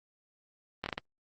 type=slowing click train; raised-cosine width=0.3 ms; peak=-17 dBFS; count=5; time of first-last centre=0.84-0.979 s; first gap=21 ms; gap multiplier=1.35; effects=Opus 32 kbps